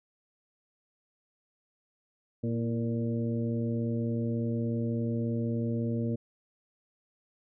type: harmonic tone with a mistuned harmonic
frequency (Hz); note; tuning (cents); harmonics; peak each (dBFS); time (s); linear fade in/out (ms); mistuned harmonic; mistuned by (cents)
116.54; A#2; 0; 1 / 2 / 3 / 4 / 5; -31 / -31 / -39 / -38 / -43; 2.43-6.16; 10; 3; -55
effects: none